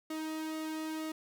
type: tone with flanger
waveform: sawtooth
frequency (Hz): 314.5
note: D#4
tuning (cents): +19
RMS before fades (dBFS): -38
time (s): 0.1-1.12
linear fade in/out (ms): 5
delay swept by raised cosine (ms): 1.2 to 1.88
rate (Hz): 2.1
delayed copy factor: -0.65
effects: none